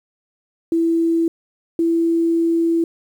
sine tone pair in turn, 331.5 / 332.9 Hz, E4 / E4, +10 / +17 cents, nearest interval unison, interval 7 cents, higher second, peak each -14 dBFS, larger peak neither, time 0.72-1.28 / 1.79-2.84 s, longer second, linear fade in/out 2 ms, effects 8-bit

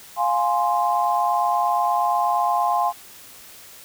sine chord, F minor, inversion none, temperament equal with one note detuned, 702.1 / 830.6 / 1046.5 Hz, F5 / Ab5 / C6, +9 / 0 / 0 cents, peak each -22 dBFS, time 0.16-2.93 s, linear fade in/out 50 ms, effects white hiss -44 dBFS RMS until 3.84 s

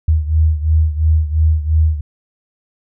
sine beating tone pair, 77.78 / 80.68 Hz, D#2 / E2, 0 / -37 cents, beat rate 2.9 Hz, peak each -12 / -16 dBFS, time 0.08-2.01 s, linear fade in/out 5 ms, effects none

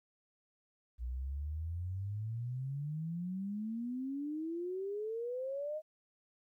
sine exponential sweep, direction up, 58.6 to 630 Hz, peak -36 dBFS, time 0.98-5.82 s, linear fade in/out 50 ms, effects 13-bit

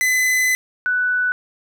45% pulse / sine tone pair in turn, 2018 / 1488.1 Hz, B6 / F#6, +37 / +9 cents, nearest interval perfect fourth, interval 528 cents, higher first, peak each -15 / -16 dBFS, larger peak first, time 0.01-0.55 / 0.86-1.32 s, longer first, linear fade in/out 0 ms, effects none

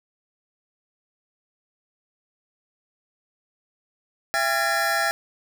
square tone cluster, 670 / 800 / 1369 / 1680 / 1809 Hz, E5 / G5 / F6 / G#6 / A6, +28 / +35 / -35 / +19 / +48 cents, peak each -28 dBFS, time 4.34-5.11 s, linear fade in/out 0 ms, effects none

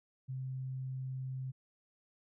sine tone, 130.81 Hz, C3, in tune, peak -37 dBFS, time 0.28-1.52 s, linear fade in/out 20 ms, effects none

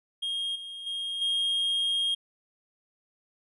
triangle tone with level steps, 3242 Hz, G#7, 42 cents flat, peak -27 / -36 / -29 / -23 dBFS, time 0.22-2.15 s, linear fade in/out 10 ms, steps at 0.55 / 0.86 / 1.21 s, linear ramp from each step 10 ms, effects resampled to 24000 Hz

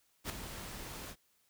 pink noise with ADSR envelope, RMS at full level -36 dBFS, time 0.24-1.16 s, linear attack 58 ms, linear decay 4 ms, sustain -9 dB, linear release 65 ms, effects white hiss -73 dBFS RMS until 1.49 s

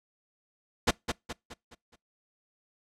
pink noise with echo, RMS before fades -22 dBFS, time 0.87-0.91 s, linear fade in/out 10 ms, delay 210 ms, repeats 5, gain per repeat -7 dB, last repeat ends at 1.96 s, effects noise-tail reverb RT60 0.2 s tail -25 dB re dry + low-pass 7000 Hz 12 dB/octave

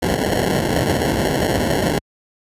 white noise with sample-and-hold, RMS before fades -18 dBFS, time 0.02-1.99 s, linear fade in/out 10 ms, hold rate 1225 Hz, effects high-pass 60 Hz 12 dB/octave + resampled to 32000 Hz

